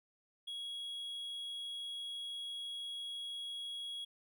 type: tone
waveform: triangle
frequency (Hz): 3322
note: G#7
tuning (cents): 0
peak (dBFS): -39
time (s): 0.47-4.05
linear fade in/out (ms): 10
effects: none